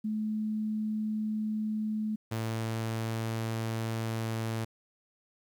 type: tone pair in turn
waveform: sine / sawtooth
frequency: 215.2 / 112.46 Hz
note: A3 / A2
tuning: -38 / +38 cents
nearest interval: major seventh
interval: 1124 cents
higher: first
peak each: -29 / -27 dBFS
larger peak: second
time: 0.04-2.16 / 2.31-4.65 s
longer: second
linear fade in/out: 10 ms
effects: 11-bit